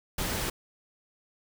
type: noise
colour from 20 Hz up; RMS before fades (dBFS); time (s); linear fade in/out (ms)
pink; -31; 0.18-0.5; 5
effects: none